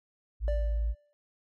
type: tone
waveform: sine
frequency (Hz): 55.1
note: A1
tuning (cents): +3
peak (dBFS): -26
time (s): 0.4-0.95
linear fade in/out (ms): 50
type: tone with exponential decay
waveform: triangle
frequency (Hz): 587.3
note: D5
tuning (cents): 0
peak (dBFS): -28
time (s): 0.48-1.13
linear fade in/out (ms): 0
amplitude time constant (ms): 140
effects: none